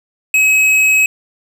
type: tone with tanh clipping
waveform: triangle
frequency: 2556 Hz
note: D#7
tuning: 46 cents sharp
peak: -10 dBFS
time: 0.34-1.06 s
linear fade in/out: 2 ms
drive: 16 dB
effects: none